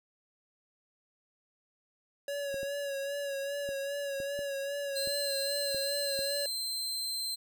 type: tone with vibrato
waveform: square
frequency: 560 Hz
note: C#5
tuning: 18 cents sharp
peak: -34 dBFS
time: 2.28-6.46 s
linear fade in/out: 2 ms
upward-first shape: sine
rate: 2.5 Hz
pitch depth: 36 cents each way
type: clicks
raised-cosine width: 2 ms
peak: -31 dBFS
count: 8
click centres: 2.543 / 2.631 / 3.69 / 4.202 / 4.391 / 5.074 / 5.746 / 6.191 s
type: tone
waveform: sawtooth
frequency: 4117 Hz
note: C8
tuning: 29 cents flat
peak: -30 dBFS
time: 4.95-7.36 s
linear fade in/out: 20 ms
effects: none